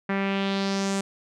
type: tone with low-pass filter sweep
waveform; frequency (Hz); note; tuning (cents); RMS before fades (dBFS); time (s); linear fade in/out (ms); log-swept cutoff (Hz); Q
sawtooth; 196; G3; 0; -26; 0.09-1.01; 5; 1900 to 8200; 2.5
effects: none